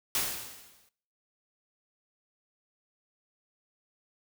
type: noise with exponential decay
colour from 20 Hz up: white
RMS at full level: -27 dBFS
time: 0.15-0.89 s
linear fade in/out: 1 ms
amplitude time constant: 160 ms
effects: noise-tail reverb RT60 0.6 s tail -21 dB re dry